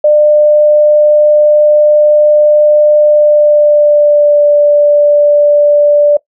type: tone with pitch glide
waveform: sine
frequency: 599 to 586.7 Hz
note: D5 to D5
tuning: +34 to -2 cents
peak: -3 dBFS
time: 0.04-6.17 s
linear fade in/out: 5 ms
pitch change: -36 cents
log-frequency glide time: 3-4.44 s
effects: noise-tail reverb RT60 0.1 s tail -20 dB re dry